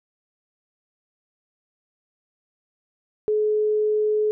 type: tone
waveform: sine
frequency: 425.9 Hz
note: G#4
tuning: 44 cents sharp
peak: -18 dBFS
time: 3.28-4.31 s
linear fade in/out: 0 ms
effects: none